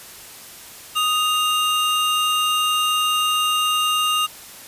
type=tone pair together; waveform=square; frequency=1244.5 / 2804 Hz; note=D#6 / F7; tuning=0 / +6 cents; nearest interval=octave + major second; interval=1406 cents; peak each=-21 dBFS; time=0.95-4.27 s; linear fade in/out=20 ms; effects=white hiss -40 dBFS RMS until 4.67 s + resampled to 32000 Hz